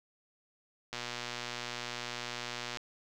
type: click train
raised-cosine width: 0.2 ms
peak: -20 dBFS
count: 222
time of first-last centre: 0.93-2.772 s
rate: 120 Hz
effects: none

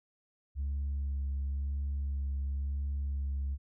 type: tone with vibrato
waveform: sine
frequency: 69.6 Hz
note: C#2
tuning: 8 cents sharp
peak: -29 dBFS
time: 0.55-3.58 s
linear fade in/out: 50 ms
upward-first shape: sine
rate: 0.96 Hz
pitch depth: 18 cents each way
effects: tanh soft clip ceiling -29 dBFS

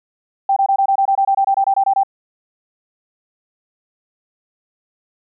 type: tone bursts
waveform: sine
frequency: 784 Hz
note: G5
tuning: in tune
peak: -11 dBFS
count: 16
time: 0.49-2.034 s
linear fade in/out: 5 ms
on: 74 ms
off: 24 ms
effects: none

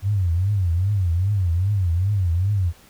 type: tone with vibrato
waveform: sine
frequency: 93 Hz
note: F#2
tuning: 9 cents sharp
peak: -17 dBFS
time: 0.02-2.73 s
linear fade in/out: 50 ms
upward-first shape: triangle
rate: 2.5 Hz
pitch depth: 230 cents each way
effects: pink hiss -51 dBFS RMS until 2.89 s

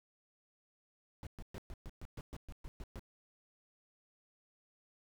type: noise bursts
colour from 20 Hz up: brown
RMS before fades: -45 dBFS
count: 12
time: 1.23-2.994 s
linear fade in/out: 0 ms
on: 37 ms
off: 120 ms
effects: none

